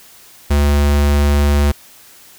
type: tone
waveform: square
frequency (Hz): 72.2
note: D2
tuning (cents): -29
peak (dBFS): -11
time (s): 0.5-1.72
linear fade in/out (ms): 10
effects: white hiss -43 dBFS RMS until 2.38 s